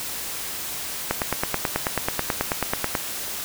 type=click train; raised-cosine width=0.5 ms; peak=-6 dBFS; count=18; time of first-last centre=1.11-2.952 s; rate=9.23 Hz; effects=white hiss -31 dBFS RMS until 3.44 s